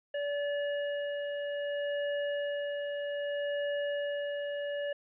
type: tone with tremolo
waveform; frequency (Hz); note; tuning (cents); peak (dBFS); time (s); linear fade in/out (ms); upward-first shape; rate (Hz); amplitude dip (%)
square; 576; D5; -34; -31; 0.14-4.93; 5; sine; 0.63; 30
effects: resampled to 8000 Hz + 11-bit